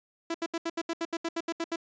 sawtooth tone bursts, 333 Hz, E4, 18 cents sharp, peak -25 dBFS, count 13, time 0.3-1.76 s, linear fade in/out 5 ms, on 44 ms, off 74 ms, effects resampled to 16000 Hz

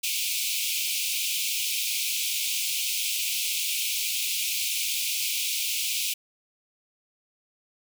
pink high-pass noise, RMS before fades -28 dBFS, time 0.03-6.14 s, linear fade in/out 10 ms, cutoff 2300 Hz, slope 96 dB/octave, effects none

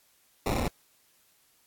pink noise with sample-and-hold, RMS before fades -28 dBFS, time 0.46-0.68 s, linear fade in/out 2 ms, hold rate 1575 Hz, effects white hiss -65 dBFS RMS until 1.66 s + AAC 64 kbps

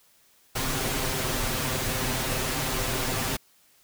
pink noise with comb filter, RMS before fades -28 dBFS, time 0.55-3.37 s, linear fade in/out 10 ms, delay 7.7 ms, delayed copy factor +0.7, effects white hiss -61 dBFS RMS until 3.83 s

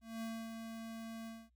square tone with ADSR envelope, 226 Hz, A3, 47 cents sharp, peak -40 dBFS, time 0.01-1.5 s, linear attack 210 ms, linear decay 270 ms, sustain -5 dB, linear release 230 ms, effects added 60 Hz sine -70 dBFS peak until 1.55 s

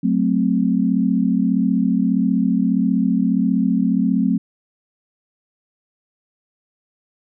sine chord, F# diminished, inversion none, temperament equal, 185 / 220 / 261.6 Hz, F#3 / A3 / C4, 0 / 0 / 0 cents, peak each -19 dBFS, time 0.03-4.38 s, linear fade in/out 10 ms, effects none

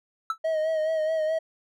triangle tone with exponential decay, 1318.5 Hz, E6, in tune, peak -18 dBFS, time 0.3-0.38 s, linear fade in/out 2 ms, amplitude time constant 16 ms
triangle tone with vibrato, 632 Hz, D#5, 27 cents sharp, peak -21 dBFS, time 0.44-1.39 s, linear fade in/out 10 ms, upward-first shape sine, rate 4.7 Hz, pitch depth 40 cents each way
effects none

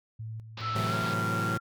sine tone with tremolo, 110.9 Hz, A2, 14 cents sharp, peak -35 dBFS, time 0.19-1.13 s, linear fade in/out 10 ms, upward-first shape square, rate 2.4 Hz, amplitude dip 60%
white low-pass noise, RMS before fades -41 dBFS, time 0.57-1.14 s, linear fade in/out 5 ms, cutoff 4800 Hz, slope 48 dB/octave
sine tone with pitch glide, 1321 to 1381.1 Hz, E6 to F6, +3 to -20 cents, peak -30 dBFS, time 0.61-1.6 s, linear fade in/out 50 ms, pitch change +77 cents, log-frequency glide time 0.87-0.94 s
sawtooth chord, F# half-diminished seventh, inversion first, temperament equal, 110 / 130.81 / 164.81 / 185 Hz, A2 / C3 / E3 / F#3, 0 / 0 / 0 / 0 cents, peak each -28 / -34 / -31 / -32 dBFS, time 0.75-1.58 s, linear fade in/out 10 ms
effects none

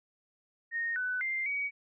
sine tone with pitch steps, 1853 / 1498 / 2096 / 2260 Hz, A#6 / F#6 / C7 / C#7, -11 / +21 / +2 / +33 cents, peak -30 dBFS, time 0.71-1.71 s, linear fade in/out 50 ms, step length 250 ms, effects none

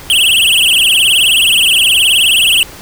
square tone with vibrato, 2960 Hz, F#7, in tune, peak -7 dBFS, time 0.1-2.63 s, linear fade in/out 0 ms, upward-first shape triangle, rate 19 Hz, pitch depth 230 cents each way, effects pink hiss -32 dBFS RMS until 2.81 s

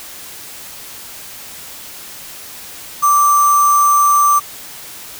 sine tone with sample-and-hold, 1168 Hz, D6, 10 cents flat, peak -8 dBFS, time 3.02-4.4 s, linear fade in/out 20 ms, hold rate 7350 Hz, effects white hiss -33 dBFS RMS until 5.19 s

